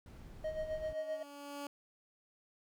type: noise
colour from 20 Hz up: brown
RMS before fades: -50 dBFS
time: 0.06-0.93 s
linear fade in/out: 2 ms
type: tone with exponential growth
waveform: 15% pulse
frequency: 285.5 Hz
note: D4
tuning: 49 cents flat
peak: -34 dBFS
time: 0.15-1.67 s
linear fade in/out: 2 ms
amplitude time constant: 330 ms
type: tone with tremolo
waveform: triangle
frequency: 626 Hz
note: D#5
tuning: 10 cents sharp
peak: -32 dBFS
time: 0.44-1.23 s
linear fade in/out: 5 ms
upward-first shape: sine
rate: 7.7 Hz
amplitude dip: 65%
effects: none